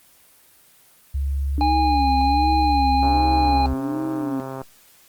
sine tone, 69.3 Hz, C#2, in tune, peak -20 dBFS, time 1.14-3.74 s, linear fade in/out 10 ms
sine tone with vibrato, 288.4 Hz, D4, 31 cents flat, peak -23 dBFS, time 1.58-4.4 s, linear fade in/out 0 ms, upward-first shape sine, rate 1.3 Hz, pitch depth 160 cents each way
harmonic tone, 820 Hz, G#5, 22 cents flat, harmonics 1 / 3 / 5, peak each -17 / -35 / -32 dBFS, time 1.61-3.66 s, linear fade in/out 0 ms
click train, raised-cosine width 1 ms, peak -18 dBFS, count 212, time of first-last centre 3.03-4.616 s, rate 133 Hz
effects white hiss -53 dBFS RMS until 5.08 s + Opus 24 kbps

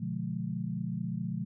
sine chord, B diminished seventh, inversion none, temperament just, 123.47 / 148.16 / 177.8 / 213.4 Hz, B2 / D3 / F3 / Ab3, 0 / +16 / +31 / +47 cents, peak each -38 / -39 / -35 / -38 dBFS, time 0-1.45 s, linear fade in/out 10 ms, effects none

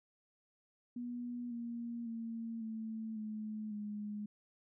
sine tone with pitch steps, 242.4 / 235.2 / 228.3 / 221.5 / 215 / 208.6 Hz, B3 / A#3 / A#3 / A3 / A3 / G#3, -32 / +16 / -36 / +12 / -40 / +8 cents, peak -39 dBFS, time 0.96-4.26 s, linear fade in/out 5 ms, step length 550 ms, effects none

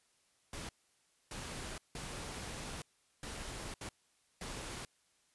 pink noise bursts at uneven times, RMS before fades -44 dBFS, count 6, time 0.53-0.69 / 1.31-1.78 / 1.95-2.82 / 3.23-3.74 / 3.81-3.89 / 4.41-4.85 s, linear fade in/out 2 ms, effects white hiss -73 dBFS RMS until 5.34 s + resampled to 24000 Hz

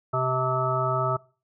harmonic tone with a mistuned harmonic, 129.3 Hz, C3, 20 cents flat, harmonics 1 / 3 / 5 / 7 / 9 / 10, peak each -28 / -32 / -28 / -33 / -32 / -27 dBFS, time 0.13-1.17 s, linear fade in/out 10 ms, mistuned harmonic 7, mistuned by -18 cents, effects noise-tail reverb RT60 0.4 s tail -23 dB re dry

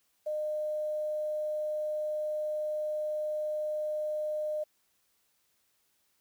sine tone with quantisation, 609 Hz, D#5, 37 cents flat, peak -30 dBFS, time 0.26-4.64 s, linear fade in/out 10 ms, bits 10, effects white hiss -73 dBFS RMS until 6.2 s

